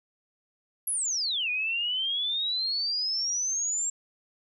sine exponential two-way sweep, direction down then up, 11490 to 2444 to 7530 Hz, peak -26 dBFS, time 0.87-3.9 s, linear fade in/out 5 ms, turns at 1.5 s, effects none

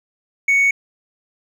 triangle tone with hard clipping, 2224 Hz, C#7, 5 cents sharp, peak -11 dBFS, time 0.48-0.71 s, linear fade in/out 5 ms, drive 1 dB, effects none

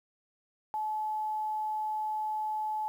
sine tone with quantisation, 860 Hz, A5, 40 cents flat, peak -30 dBFS, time 0.74-2.88 s, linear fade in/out 0 ms, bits 10, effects none

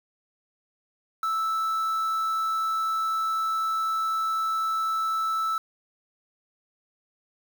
triangle tone with quantisation, 1316 Hz, E6, 3 cents flat, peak -22 dBFS, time 1.23-5.58 s, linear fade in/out 2 ms, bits 7, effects none

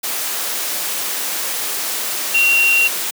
sine tone in noise, 2750 Hz, F7, 27 cents flat, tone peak -11 dBFS, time 2.34-2.88 s, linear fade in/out 10 ms, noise white, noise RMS -22 dBFS, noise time 0.03-3.11 s, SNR +8 dB, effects high-pass 300 Hz 12 dB/octave

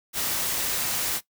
white noise, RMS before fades -27 dBFS, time 0.13-1.21 s, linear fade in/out 50 ms, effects noise-tail reverb RT60 0.1 s tail -17 dB re dry

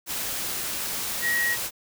sine tone in noise, 1900 Hz, A#6, 33 cents sharp, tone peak -22 dBFS, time 1.21-1.57 s, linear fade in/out 50 ms, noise white, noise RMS -30 dBFS, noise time 0.06-1.71 s, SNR +5 dB, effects none

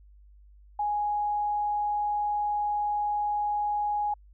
sine tone, 830.6 Hz, G#5, in tune, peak -25 dBFS, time 0.79-4.14 s, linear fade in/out 5 ms, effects added 50 Hz sine -51 dBFS peak until 4.33 s

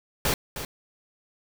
pink noise with echo, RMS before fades -24 dBFS, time 0.25-0.34 s, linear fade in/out 2 ms, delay 310 ms, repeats 1, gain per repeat -10 dB, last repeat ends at 0.65 s, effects none

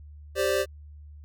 square chord, G suspended fourth, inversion none, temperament equal, 392 / 523.3 / 587.3 Hz, G4 / C5 / D5, 0 / 0 / 0 cents, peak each -28 dBFS, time 0.35-0.66 s, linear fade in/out 50 ms, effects added 74 Hz sine -43 dBFS peak until 1.24 s

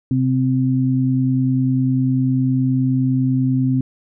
sine tone pair together, 129.95 / 259.9 Hz, C3 / C4, -11 / -11 cents, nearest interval octave, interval 1200 cents, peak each -17 dBFS, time 0.11-3.81 s, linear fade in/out 2 ms, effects none

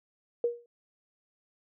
sine tone with exponential decay, 475.1 Hz, A#4, 33 cents sharp, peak -21 dBFS, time 0.44-0.66 s, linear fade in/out 2 ms, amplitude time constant 46 ms, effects none

